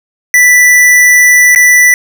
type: tone with dropouts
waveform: square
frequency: 1975.5 Hz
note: B6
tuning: in tune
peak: -3 dBFS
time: 0.34-1.94 s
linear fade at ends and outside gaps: 1 ms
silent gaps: 1.549-1.559 s
effects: none